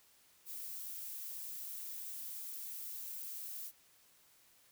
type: noise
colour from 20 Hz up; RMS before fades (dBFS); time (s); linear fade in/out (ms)
violet; -45; 0.45-3.72; 50
effects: white hiss -67 dBFS RMS until 4.71 s